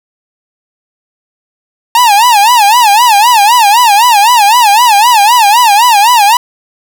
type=tone with vibrato; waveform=45% pulse; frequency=892 Hz; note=A5; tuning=23 cents sharp; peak=-3 dBFS; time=1.95-6.37 s; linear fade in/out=2 ms; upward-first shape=sine; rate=3.9 Hz; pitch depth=190 cents each way; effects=none